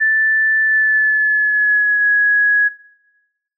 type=tone with pitch glide; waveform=sine; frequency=1760 to 1670.8 Hz; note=A6 to G#6; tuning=0 to +10 cents; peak=-11 dBFS; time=0-2.69 s; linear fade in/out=20 ms; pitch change=-90 cents; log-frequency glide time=0.62-2.07 s; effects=noise-tail reverb RT60 1.0 s tail -19 dB re dry